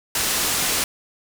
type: low-pass noise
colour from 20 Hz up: white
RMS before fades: -22 dBFS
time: 0.15-0.84 s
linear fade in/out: 2 ms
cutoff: 11000 Hz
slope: 12 dB/octave
effects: none